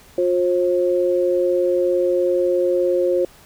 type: tone pair together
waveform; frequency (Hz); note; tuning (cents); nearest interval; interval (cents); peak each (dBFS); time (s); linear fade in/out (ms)
sine; 356.9 / 534.7; F4 / C5; +38 / +37; perfect fifth; 699; -18; 0.18-3.25; 2
effects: pink hiss -48 dBFS RMS until 3.45 s